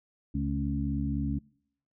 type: harmonic tone with a mistuned harmonic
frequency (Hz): 69.9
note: C#2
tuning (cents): +15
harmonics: 1 / 2 / 3 / 4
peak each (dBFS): -33 / -33 / -33 / -33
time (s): 0.34-1.39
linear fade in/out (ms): 10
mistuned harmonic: 3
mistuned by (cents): +49
effects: noise-tail reverb RT60 0.7 s tail -26 dB re dry